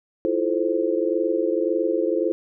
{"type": "chord", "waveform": "sine", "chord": "F major seventh", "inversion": "third", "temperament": "just", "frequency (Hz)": [327.4, 349.2, 436.5, 523.8], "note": ["E4", "F4", "A4", "C5"], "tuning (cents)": [-12, 0, -14, 2], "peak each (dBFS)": -25, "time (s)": [0.25, 2.32], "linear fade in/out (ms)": 0, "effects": []}